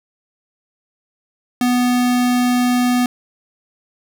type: tone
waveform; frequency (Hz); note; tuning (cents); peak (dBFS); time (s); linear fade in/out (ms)
square; 246.9; B3; 0; -14; 1.61-3.06; 2
effects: none